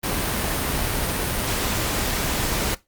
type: noise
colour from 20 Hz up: pink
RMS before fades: -24 dBFS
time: 0.03-2.75 s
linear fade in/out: 10 ms
effects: noise-tail reverb RT60 0.2 s tail -18 dB re dry + Opus 48 kbps